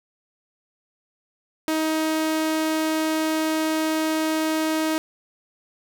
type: tone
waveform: sawtooth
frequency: 315.4 Hz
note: D#4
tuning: 24 cents sharp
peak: -17 dBFS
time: 1.68-4.98 s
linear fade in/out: 0 ms
effects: none